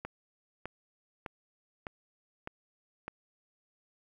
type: click train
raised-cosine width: 0.5 ms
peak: -23 dBFS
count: 6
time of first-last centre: 0.05-3.08 s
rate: 1.65 Hz
effects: 10-bit